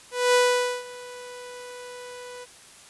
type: tone with ADSR envelope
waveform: sawtooth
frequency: 493.9 Hz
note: B4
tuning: in tune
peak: -12 dBFS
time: 0.11-2.46 s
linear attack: 230 ms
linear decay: 490 ms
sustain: -22 dB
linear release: 29 ms
effects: white hiss -49 dBFS RMS until 2.89 s + resampled to 24000 Hz